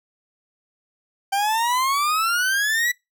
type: exponential sweep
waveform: 40% pulse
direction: up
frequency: 779 to 1975.5 Hz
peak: -18 dBFS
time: 1.32-2.92 s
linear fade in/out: 10 ms
effects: noise-tail reverb RT60 0.2 s tail -23 dB re dry